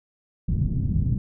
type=low-pass noise; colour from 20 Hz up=white; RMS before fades=-23 dBFS; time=0.48-1.18 s; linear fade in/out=5 ms; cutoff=170 Hz; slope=24 dB/octave; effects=none